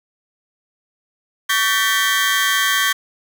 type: tone cluster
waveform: 40% pulse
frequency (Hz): 1133 / 1547 / 1788 / 1962 / 3208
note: C#6 / G6 / A6 / B6 / G7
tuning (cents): +37 / -23 / +27 / -12 / +39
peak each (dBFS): -21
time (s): 1.49-2.93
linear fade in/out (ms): 10
effects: none